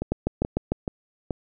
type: two click trains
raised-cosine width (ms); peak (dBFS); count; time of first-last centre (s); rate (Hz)
2; -9 / -13; 5 / 4; 0.12-0.72 / 0.02-1.308; 6.67 / 2.33
effects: none